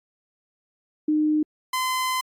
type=tone pair in turn; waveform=sine / sawtooth; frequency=305.3 / 1026.9 Hz; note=D#4 / C6; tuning=-33 / -33 cents; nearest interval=octave + major sixth; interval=2100 cents; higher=second; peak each=-18 / -19 dBFS; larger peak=first; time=1.08-1.43 / 1.73-2.21 s; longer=second; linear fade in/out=5 ms; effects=AAC 64 kbps